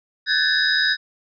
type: tone cluster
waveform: sine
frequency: 1524 / 1679 / 1759 / 3806 / 4985 Hz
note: G6 / G#6 / A6 / A#7 / D#8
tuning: -49 / +18 / -1 / +35 / +2 cents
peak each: -23 dBFS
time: 0.26-0.97 s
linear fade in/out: 50 ms
effects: none